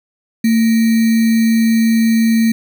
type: tone with sample-and-hold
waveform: sine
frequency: 225.7 Hz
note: A3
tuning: 44 cents sharp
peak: -9 dBFS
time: 0.44-2.52 s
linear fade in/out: 5 ms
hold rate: 2100 Hz
effects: none